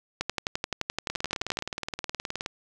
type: two click trains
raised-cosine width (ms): 0.2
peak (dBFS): -14 / -10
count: 27 / 17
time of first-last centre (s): 1.1-2.461 / 0.21-1.589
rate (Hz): 19.1 / 11.6
effects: none